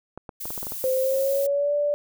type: clicks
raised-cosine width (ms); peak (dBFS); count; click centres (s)
1; -22; 8; 0.176 / 0.292 / 0.455 / 0.505 / 0.578 / 0.63 / 0.669 / 0.721
type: noise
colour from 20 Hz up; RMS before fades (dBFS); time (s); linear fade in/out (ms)
violet; -33; 0.4-1.47; 10
type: tone with pitch glide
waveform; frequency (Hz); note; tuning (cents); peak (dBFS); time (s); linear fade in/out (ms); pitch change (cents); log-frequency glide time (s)
sine; 520 to 583.7; C5 to D5; -11 to -11; -20; 0.84-1.94; 0; +200; 0.95-1.74
effects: none